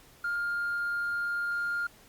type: tone with hard clipping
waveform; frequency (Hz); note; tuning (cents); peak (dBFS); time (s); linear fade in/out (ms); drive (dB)
triangle; 1407; F6; +12; -28; 0.24-1.87; 5; 2
effects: pink hiss -57 dBFS RMS until 2.08 s + Opus 48 kbps